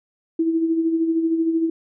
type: tone with tremolo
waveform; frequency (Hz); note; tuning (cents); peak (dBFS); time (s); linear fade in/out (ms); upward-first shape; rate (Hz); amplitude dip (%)
sine; 327.2; E4; -13; -15; 0.39-1.7; 5; sine; 13; 50
effects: none